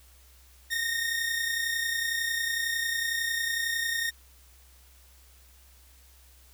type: tone pair together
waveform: sawtooth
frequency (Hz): 1837 / 1868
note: A#6 / A#6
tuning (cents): -26 / +3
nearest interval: unison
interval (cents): 29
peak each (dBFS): -25 / -30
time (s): 0.7-4.11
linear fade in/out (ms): 20
effects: added 64 Hz sine -55 dBFS peak until 6.53 s + white hiss -59 dBFS RMS until 6.53 s